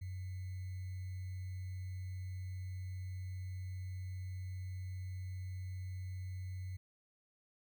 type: tone with sample-and-hold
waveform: sine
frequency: 92.5 Hz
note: F#2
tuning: in tune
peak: -40 dBFS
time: 0.01-6.77 s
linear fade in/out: 10 ms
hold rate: 2100 Hz
effects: none